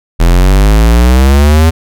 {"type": "exponential sweep", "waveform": "square", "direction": "up", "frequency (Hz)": [41.2, 82.41], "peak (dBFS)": -4, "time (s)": [0.19, 1.71], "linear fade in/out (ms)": 20, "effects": []}